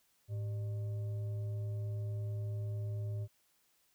sine tone with frequency modulation, 106.5 Hz, G#2, 44 cents sharp, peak -35 dBFS, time 0.28-3.28 s, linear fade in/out 50 ms, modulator 495 Hz, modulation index 0.23, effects white hiss -73 dBFS RMS until 3.94 s

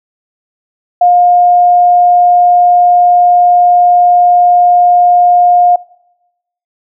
sine tone, 710 Hz, F5, 28 cents sharp, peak -3 dBFS, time 1.01-5.76 s, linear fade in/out 5 ms, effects noise-tail reverb RT60 0.9 s tail -23 dB re dry

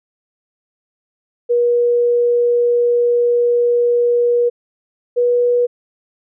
sine tone pair in turn, 480 / 485.6 Hz, B4 / B4, -49 / -29 cents, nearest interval unison, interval 20 cents, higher second, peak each -11 dBFS, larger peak neither, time 1.49-4.5 / 5.16-5.67 s, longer first, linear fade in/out 20 ms, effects none

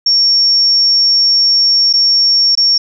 sine tone with dropouts, 5500 Hz, F8, 27 cents flat, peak -7 dBFS, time 0.06-2.78 s, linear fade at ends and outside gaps 5 ms, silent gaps 1.929-1.936 / 2.553-2.574 s, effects none

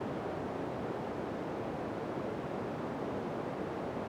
white band-pass noise, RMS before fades -38 dBFS, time 0-4.08 s, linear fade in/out 10 ms, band 130 to 560 Hz, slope 12 dB/octave, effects none

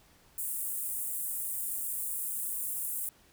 pink high-pass noise, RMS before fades -35 dBFS, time 0.38-3.09 s, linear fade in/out 2 ms, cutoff 8500 Hz, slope 48 dB/octave, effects pink hiss -62 dBFS RMS until 3.32 s

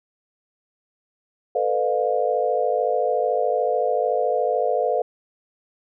sine tone cluster, 444.9 / 498.6 / 601 / 705 Hz, A4 / B4 / D5 / F5, +19 / +16 / +40 / +16 cents, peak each -25 / -23 / -25 / -24 dBFS, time 1.55-5.02 s, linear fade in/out 5 ms, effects none

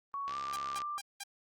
sine tone with pitch glide, 1117 to 1183.4 Hz, C#6 to D6, +13 to +13 cents, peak -35 dBFS, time 0.14-0.98 s, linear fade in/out 0 ms, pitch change +100 cents, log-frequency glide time 0.28-0.36 s
click train, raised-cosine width 0.2 ms, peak -27 dBFS, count 38, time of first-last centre 0.28-0.819 s, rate 68.7 Hz
5% pulse tone bursts, 800 Hz, G5, 35 cents sharp, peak -28 dBFS, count 4, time 0.53-1.236 s, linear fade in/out 5 ms, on 34 ms, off 190 ms
effects Opus 24 kbps

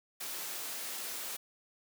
white high-pass noise, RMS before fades -40 dBFS, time 0.2-1.37 s, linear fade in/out 10 ms, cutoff 250 Hz, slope 12 dB/octave, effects none

